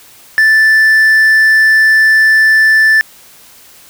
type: tone with quantisation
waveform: triangle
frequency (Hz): 1760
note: A6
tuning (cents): 0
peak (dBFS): -3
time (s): 0.38-3.01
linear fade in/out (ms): 0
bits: 5
effects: white hiss -40 dBFS RMS until 3.89 s